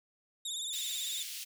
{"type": "tone with vibrato", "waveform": "25% pulse", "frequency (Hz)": 3626, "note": "A#7", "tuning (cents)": -49, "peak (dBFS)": -31, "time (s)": [0.45, 1.23], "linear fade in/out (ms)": 5, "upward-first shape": "sine", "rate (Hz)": 18, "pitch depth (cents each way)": 80}
{"type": "high-pass noise", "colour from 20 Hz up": "pink", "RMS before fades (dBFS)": -42, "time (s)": [0.72, 1.45], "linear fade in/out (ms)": 20, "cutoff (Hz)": 2700, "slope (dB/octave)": 24}
{"effects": []}